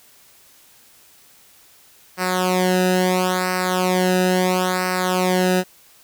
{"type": "tone with flanger", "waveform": "sawtooth", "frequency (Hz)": 183.4, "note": "F#3", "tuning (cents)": -15, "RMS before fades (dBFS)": -19, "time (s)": [2.17, 5.64], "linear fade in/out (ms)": 50, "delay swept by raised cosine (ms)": [0.29, 0.91], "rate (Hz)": 0.74, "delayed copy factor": -0.85, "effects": ["white hiss -51 dBFS RMS until 6.03 s"]}